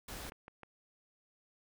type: noise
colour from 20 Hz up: pink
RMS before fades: -45 dBFS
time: 0.08-0.3 s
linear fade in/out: 5 ms
type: clicks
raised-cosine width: 0.5 ms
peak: -34 dBFS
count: 4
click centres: 0.267 / 0.321 / 0.481 / 0.633 s
effects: none